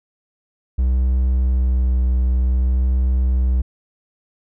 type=tone with vibrato; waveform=triangle; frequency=63.1 Hz; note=B1; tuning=38 cents sharp; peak=-12 dBFS; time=0.78-3.62 s; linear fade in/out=10 ms; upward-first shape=sine; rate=0.55 Hz; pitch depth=16 cents each way; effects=none